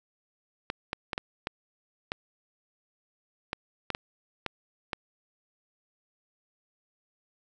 clicks, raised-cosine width 0.3 ms, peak -14 dBFS, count 11, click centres 0.701 / 0.931 / 1.132 / 1.179 / 1.471 / 2.119 / 3.531 / 3.903 / 3.949 / 4.463 / 4.932 s, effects none

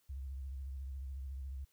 sine tone with vibrato, 67.1 Hz, C2, 44 cents sharp, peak -40 dBFS, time 0.09-1.65 s, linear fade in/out 10 ms, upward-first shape sine, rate 14 Hz, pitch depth 86 cents each way, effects white hiss -75 dBFS RMS until 1.72 s

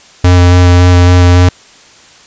square tone with vibrato, 89.1 Hz, F2, 35 cents sharp, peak -3 dBFS, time 0.24-1.49 s, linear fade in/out 5 ms, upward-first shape square, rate 3.6 Hz, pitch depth 10 cents each way, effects white hiss -39 dBFS RMS until 2.26 s + resampled to 16000 Hz

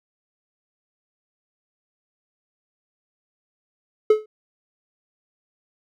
triangle tone with exponential decay, 429.6 Hz, A4, 41 cents flat, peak -6 dBFS, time 4.1-4.26 s, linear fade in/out 5 ms, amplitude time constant 34 ms, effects none

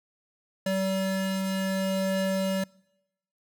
square tone pair together, 191.55 / 574 Hz, G3 / D5, -40 / -40 cents, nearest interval octave + perfect fifth, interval 1900 cents, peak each -28 / -31 dBFS, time 0.66-2.64 s, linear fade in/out 5 ms, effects noise-tail reverb RT60 0.9 s tail -25 dB re dry

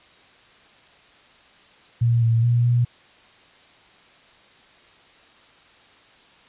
sine tone with pitch steps, 117.7 / 114.8 / 119.6 / 120.8 Hz, A#2 / A#2 / A#2 / B2, +17 / -26 / +45 / -38 cents, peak -15 dBFS, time 2.01-2.85 s, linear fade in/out 10 ms, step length 210 ms, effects white hiss -52 dBFS RMS until 6.48 s + resampled to 8000 Hz

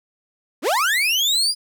35% pulse linear sweep, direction up, 214.1 to 4978 Hz, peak -15 dBFS, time 0.62-1.55 s, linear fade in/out 50 ms, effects none

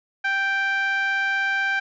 sawtooth tone with band-pass filter, 784 Hz, G5, in tune, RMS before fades -23 dBFS, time 0.24-1.8 s, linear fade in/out 10 ms, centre 1800 Hz, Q 4.7, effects resampled to 16000 Hz

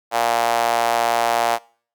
sawtooth tone with high-pass filter, 117.2 Hz, A#2, 10 cents sharp, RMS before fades -19 dBFS, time 0.11-1.59 s, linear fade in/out 50 ms, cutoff 720 Hz, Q 3.4, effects noise-tail reverb RT60 0.5 s tail -24 dB re dry

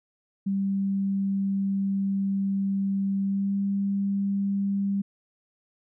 sine tone with pitch glide, 196 to 198.28 Hz, G3 to G3, 0 to +20 cents, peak -23 dBFS, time 0.46-5.02 s, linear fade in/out 10 ms, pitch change +20 cents, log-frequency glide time 3.24-3.55 s, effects none

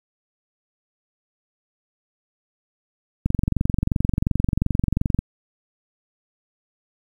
click train, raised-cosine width 5 ms, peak -7 dBFS, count 45, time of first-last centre 3.26-5.19 s, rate 22.8 Hz, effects 8-bit

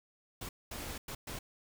pink noise bursts at uneven times, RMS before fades -42 dBFS, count 4, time 0.41-0.49 / 0.71-0.98 / 1.08-1.15 / 1.27-1.39 s, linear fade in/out 5 ms, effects none

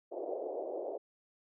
white band-pass noise, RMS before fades -39 dBFS, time 0.11-0.98 s, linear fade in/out 20 ms, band 350 to 670 Hz, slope 48 dB/octave, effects none

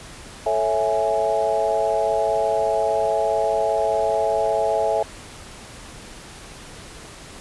sine chord, A major seventh, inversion none, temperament equal, 440 / 554.4 / 659.3 / 830.6 Hz, A4 / C#5 / E5 / G#5, 0 / 0 / 0 / 0 cents, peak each -25 / -25 / -21 / -24 dBFS, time 0.46-5.03 s, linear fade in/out 5 ms, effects pink hiss -40 dBFS RMS until 7.4 s + resampled to 24000 Hz

